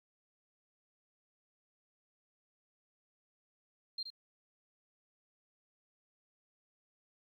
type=tone with echo; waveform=sine; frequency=4186 Hz; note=C8; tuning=in tune; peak=-36 dBFS; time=3.98-4.03 s; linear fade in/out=5 ms; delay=73 ms; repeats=1; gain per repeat=-7 dB; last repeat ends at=4.103 s; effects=12-bit